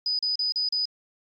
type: tone bursts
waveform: sine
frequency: 4978 Hz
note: D#8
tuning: in tune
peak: -23 dBFS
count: 5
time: 0.06-0.854 s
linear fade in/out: 2 ms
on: 130 ms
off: 36 ms
effects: AAC 64 kbps